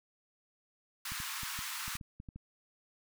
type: high-pass noise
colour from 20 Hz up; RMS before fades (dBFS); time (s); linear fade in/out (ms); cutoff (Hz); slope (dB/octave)
pink; -40; 1.05-1.97; 5; 1000; 48
type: clicks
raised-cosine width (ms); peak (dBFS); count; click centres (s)
5; -33; 10; 1.12 / 1.202 / 1.433 / 1.59 / 1.88 / 1.954 / 2.012 / 2.201 / 2.288 / 2.36
effects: none